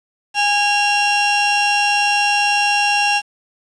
35% pulse tone pair together, 820 / 2758 Hz, G#5 / F7, -22 / -22 cents, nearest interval octave + major sixth, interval 2100 cents, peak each -15 dBFS, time 0.34-3.22 s, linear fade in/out 50 ms, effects resampled to 22050 Hz + 7-bit

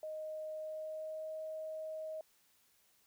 sine tone with pitch glide, 622.3 to 629.2 Hz, D#5 to D#5, 0 to +19 cents, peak -40 dBFS, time 0.03-2.21 s, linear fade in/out 2 ms, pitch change +19 cents, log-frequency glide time 0.55-1.33 s, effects white hiss -71 dBFS RMS until 3.06 s

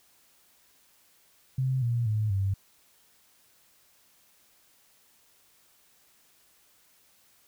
sine tone with pitch steps, 130.81 / 118.58 / 107.49 / 97.43 Hz, C3 / A#2 / A2 / G2, 0 / +30 / -40 / -10 cents, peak -24 dBFS, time 1.58-2.54 s, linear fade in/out 5 ms, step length 240 ms, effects white hiss -63 dBFS RMS until 7.47 s

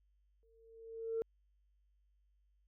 sine tone with exponential growth, 452.5 Hz, A4, 48 cents sharp, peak -31 dBFS, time 0.43-1.22 s, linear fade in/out 0 ms, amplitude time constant 170 ms, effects tanh soft clip ceiling -29 dBFS + added 50 Hz sine -70 dBFS peak until 2.67 s

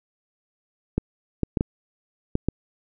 clicks, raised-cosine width 3 ms, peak -8 dBFS, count 6, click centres 0.98 / 1.433 / 1.572 / 1.609 / 2.354 / 2.486 s, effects none

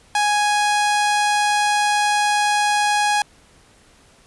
sawtooth tone, 830.6 Hz, G#5, in tune, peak -12 dBFS, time 0.15-3.22 s, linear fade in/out 2 ms, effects pink hiss -52 dBFS RMS until 4.26 s + resampled to 24000 Hz

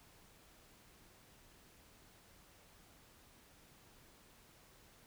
silence, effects pink hiss -64 dBFS RMS until 5.06 s

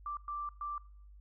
sine tone bursts at uneven times, 1174.7 Hz, D6, in tune, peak -36 dBFS, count 3, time 0.06-0.17 / 0.28-0.49 / 0.61-0.78 s, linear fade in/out 2 ms, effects noise-tail reverb RT60 0.7 s tail -24 dB re dry + added 50 Hz sine -52 dBFS peak until 1.2 s

